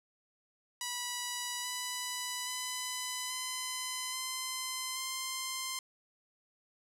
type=tone with pitch steps; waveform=5% pulse; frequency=978 / 991.1 / 1004.3 / 1017.8 / 1031.4 / 1045.2 Hz; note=B5 / B5 / B5 / C6 / C6 / C6; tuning=-17 / +6 / +29 / -48 / -25 / -2 cents; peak=-23 dBFS; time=0.81-5.79 s; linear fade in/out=2 ms; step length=830 ms; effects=low-pass 11000 Hz 12 dB/octave